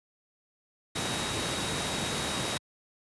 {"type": "tone in noise", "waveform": "sine", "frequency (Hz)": 3794, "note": "A#7", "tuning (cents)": 30, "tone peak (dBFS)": -38, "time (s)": [0.95, 2.58], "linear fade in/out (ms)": 10, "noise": "pink", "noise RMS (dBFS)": -31, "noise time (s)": [0.95, 2.58], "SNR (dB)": -10, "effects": ["high-pass 100 Hz 12 dB/octave", "resampled to 24000 Hz"]}